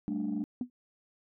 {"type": "chord", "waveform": "sine", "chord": "G suspended second", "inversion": "none", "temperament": "equal", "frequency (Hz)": [196, 220, 293.7], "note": ["G3", "A3", "D4"], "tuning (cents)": [0, 0, 0], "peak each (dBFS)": [-35, -33, -33], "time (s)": [0.08, 0.44], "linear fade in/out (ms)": 0}
{"type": "tone with exponential decay", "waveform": "sine", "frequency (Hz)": 246.9, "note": "B3", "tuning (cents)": 0, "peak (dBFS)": -25, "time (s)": [0.61, 0.7], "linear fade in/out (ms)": 2, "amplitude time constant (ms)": 18}
{"effects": ["tanh soft clip ceiling -25 dBFS"]}